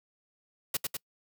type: noise with echo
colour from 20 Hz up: white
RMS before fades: -29 dBFS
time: 0.74-0.77 s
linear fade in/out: 5 ms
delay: 100 ms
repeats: 2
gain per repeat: -3 dB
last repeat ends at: 0.97 s
effects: noise-tail reverb RT60 0.1 s tail -26 dB re dry

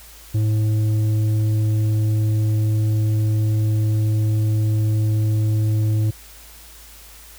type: tone with tanh clipping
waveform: triangle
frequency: 107.8 Hz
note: A2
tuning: 35 cents flat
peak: -17 dBFS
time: 0.34-6.11 s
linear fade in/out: 10 ms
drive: 11 dB
effects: added 54 Hz sine -45 dBFS peak until 7.38 s + white hiss -44 dBFS RMS until 7.38 s

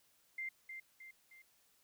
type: tone with echo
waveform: sine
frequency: 2093 Hz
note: C7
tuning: in tune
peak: -39 dBFS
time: 0.38-0.49 s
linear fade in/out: 5 ms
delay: 310 ms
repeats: 3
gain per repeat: -6 dB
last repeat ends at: 1.42 s
effects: white hiss -72 dBFS RMS until 1.83 s

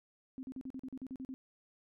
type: tone bursts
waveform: sine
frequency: 261.6 Hz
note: C4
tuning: in tune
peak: -40 dBFS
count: 11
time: 0.38-1.34 s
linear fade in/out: 0 ms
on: 50 ms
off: 41 ms
effects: none

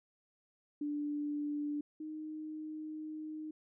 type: tone pair in turn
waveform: sine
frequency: 293.7 / 309.5 Hz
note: D4 / D#4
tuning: 0 / -9 cents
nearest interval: minor second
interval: 91 cents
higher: second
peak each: -34 / -40 dBFS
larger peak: first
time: 0.81-1.81 / 2-3.51 s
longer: second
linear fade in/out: 5 ms
effects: none

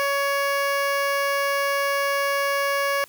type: tone with notch filter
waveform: 15% pulse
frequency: 560 Hz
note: C#5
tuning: 18 cents sharp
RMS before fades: -23 dBFS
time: 0-3.04 s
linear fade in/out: 0 ms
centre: 7800 Hz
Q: 1.4
effects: white hiss -51 dBFS RMS until 3.08 s + high-pass 60 Hz 12 dB/octave

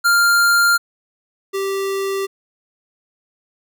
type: tone pair in turn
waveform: square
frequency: 1396.9 / 390.6 Hz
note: F6 / G4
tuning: 0 / -6 cents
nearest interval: octave + minor seventh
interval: 2206 cents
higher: first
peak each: -12 / -20 dBFS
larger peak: first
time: 0.04-0.78 / 1.53-2.27 s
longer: neither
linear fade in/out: 20 ms
effects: none

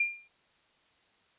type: tone with exponential decay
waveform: sine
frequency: 2396 Hz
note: D7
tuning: 34 cents sharp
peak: -22 dBFS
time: 0-0.28 s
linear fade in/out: 5 ms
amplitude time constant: 59 ms
effects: white hiss -67 dBFS RMS until 1.38 s + resampled to 8000 Hz

